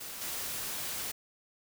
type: noise with level steps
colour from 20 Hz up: white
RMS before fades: -42 / -37 dBFS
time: 0-1.12 s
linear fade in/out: 10 ms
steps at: 0.21 s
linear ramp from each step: 5 ms
effects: none